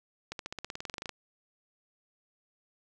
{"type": "accelerating click train", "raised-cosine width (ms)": 0.2, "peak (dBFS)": -20, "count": 16, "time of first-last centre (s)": [0.32, 1.093], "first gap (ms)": 72, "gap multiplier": 0.95, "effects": []}